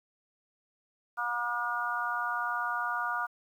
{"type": "harmonic tone", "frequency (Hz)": 239.8, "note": "A#3", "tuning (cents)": 49, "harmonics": [3, 4, 5, 6], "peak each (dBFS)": [-38, -36, -34, -33], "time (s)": [1.17, 3.27], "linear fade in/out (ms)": 20, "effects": ["10-bit"]}